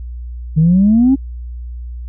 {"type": "exponential sweep", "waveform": "sine", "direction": "up", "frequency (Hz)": [151.9, 277.2], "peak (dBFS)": -6, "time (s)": [0.56, 1.16], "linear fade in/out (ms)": 20, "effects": ["tanh soft clip ceiling -3 dBFS", "added 60 Hz sine -24 dBFS peak until 2.08 s"]}